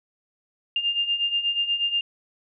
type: beating tone pair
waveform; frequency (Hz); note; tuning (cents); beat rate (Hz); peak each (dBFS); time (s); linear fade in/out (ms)
sine; 2800 / 2808.3; F7 / F7; +4 / +9; 8.3; -28 / -23; 0.76-2.01; 2
effects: none